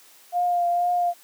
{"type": "tone with vibrato", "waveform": "sine", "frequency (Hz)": 703, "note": "F5", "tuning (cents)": 11, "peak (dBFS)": -19, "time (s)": [0.32, 1.14], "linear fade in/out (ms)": 50, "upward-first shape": "triangle", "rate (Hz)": 2.1, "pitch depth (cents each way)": 23, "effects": ["white hiss -52 dBFS RMS until 1.23 s", "high-pass 300 Hz 12 dB/octave"]}